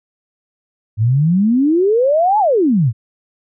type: exponential two-way sweep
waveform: sine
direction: up then down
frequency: 102.8 to 880 to 102.8 Hz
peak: -10 dBFS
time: 0.97-2.93 s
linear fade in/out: 50 ms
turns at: 2.39 s
effects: none